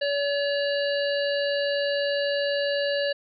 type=harmonic tone; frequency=569 Hz; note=C#5; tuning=45 cents sharp; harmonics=1 / 3 / 5 / 7 / 8; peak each=-24 / -31 / -34 / -35 / -36 dBFS; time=0.01-3.13 s; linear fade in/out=10 ms; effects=none